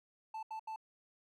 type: tone bursts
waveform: triangle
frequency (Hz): 880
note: A5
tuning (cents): 0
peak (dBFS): -38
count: 3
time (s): 0.34-0.761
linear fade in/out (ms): 5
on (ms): 89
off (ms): 77
effects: none